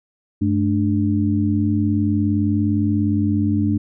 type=tone cluster; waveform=sine; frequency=98 / 215.3 / 295 Hz; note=G2 / A3 / D4; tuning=0 / -37 / +8 cents; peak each=-20 dBFS; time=0.41-3.78 s; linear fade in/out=10 ms; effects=none